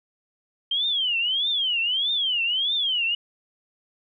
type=tone with vibrato; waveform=sine; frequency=3128 Hz; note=G7; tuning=4 cents flat; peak=-21 dBFS; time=0.71-3.15 s; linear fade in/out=5 ms; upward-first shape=triangle; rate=1.6 Hz; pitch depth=280 cents each way; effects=none